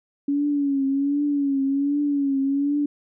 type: tone with vibrato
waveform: sine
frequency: 281 Hz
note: C#4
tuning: 24 cents sharp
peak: -19 dBFS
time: 0.28-2.86 s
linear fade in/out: 5 ms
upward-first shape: triangle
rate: 1.3 Hz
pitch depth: 72 cents each way
effects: none